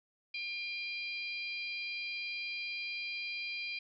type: harmonic tone with a mistuned harmonic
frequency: 799 Hz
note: G5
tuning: 33 cents sharp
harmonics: 3 / 4 / 5 / 6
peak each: -38 / -48 / -47 / -45 dBFS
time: 0.34-3.79 s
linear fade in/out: 5 ms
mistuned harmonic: 5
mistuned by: +28 cents
effects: none